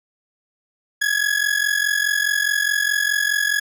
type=ring-modulated tone; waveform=40% pulse; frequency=1678 Hz; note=G#6; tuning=17 cents sharp; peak=-14 dBFS; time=1.01-3.6 s; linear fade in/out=10 ms; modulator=22.4 Hz; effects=none